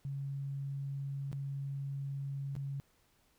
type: tone with dropouts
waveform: sine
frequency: 138.59 Hz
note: C#3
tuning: in tune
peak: -36 dBFS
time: 0.05-2.8 s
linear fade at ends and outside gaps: 0 ms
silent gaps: 1.316-1.329 / 2.553-2.564 s
effects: pink hiss -71 dBFS RMS until 3.38 s